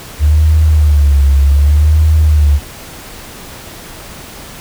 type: tone with vibrato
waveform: sine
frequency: 73.42 Hz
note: D2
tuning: in tune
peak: -5 dBFS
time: 0.19-2.6 s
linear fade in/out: 50 ms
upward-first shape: sine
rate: 0.66 Hz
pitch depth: 110 cents each way
effects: pink hiss -31 dBFS RMS until 4.6 s